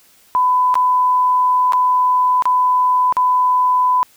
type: tone with dropouts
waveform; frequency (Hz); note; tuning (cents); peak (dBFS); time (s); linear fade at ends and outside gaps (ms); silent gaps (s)
sine; 1002; B5; +25; -11; 0.35-4.03; 0; 0.742-0.754 / 1.723-1.733 / 2.423-2.455 / 3.125-3.168
effects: white hiss -51 dBFS RMS until 4.16 s